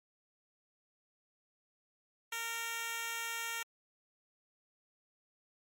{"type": "tone with high-pass filter", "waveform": "10% pulse", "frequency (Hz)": 461.2, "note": "A#4", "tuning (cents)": -19, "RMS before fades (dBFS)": -39, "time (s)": [2.32, 3.63], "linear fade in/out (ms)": 5, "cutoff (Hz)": 1200, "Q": 0.51, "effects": ["MP3 64 kbps"]}